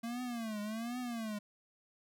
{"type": "tone with vibrato", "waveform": "square", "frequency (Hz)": 227.9, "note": "A#3", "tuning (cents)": -39, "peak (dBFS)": -38, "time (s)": [0.03, 1.39], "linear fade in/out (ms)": 10, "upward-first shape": "triangle", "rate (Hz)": 1.3, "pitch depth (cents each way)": 180, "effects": []}